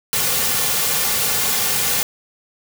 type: noise with comb filter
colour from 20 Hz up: white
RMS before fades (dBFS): -19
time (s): 0.13-2.03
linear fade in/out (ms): 0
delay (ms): 3.1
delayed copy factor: -0.65
effects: none